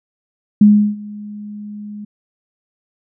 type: tone with ADSR envelope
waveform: sine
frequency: 208.2 Hz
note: G#3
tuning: 5 cents sharp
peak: -3 dBFS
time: 0.61-2.05 s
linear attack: 5 ms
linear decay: 340 ms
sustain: -24 dB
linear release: 8 ms
effects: none